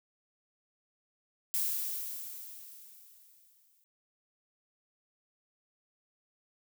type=noise with exponential decay; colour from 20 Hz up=violet; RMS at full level=-30 dBFS; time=1.54-3.84 s; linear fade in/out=0 ms; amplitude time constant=500 ms; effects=none